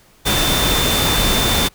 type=tone in noise; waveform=sine; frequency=3561 Hz; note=A7; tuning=20 cents sharp; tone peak=-20 dBFS; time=0.25-1.69 s; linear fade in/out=20 ms; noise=pink; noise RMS=-17 dBFS; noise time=0.25-1.69 s; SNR=-6 dB; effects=pink hiss -51 dBFS RMS until 1.74 s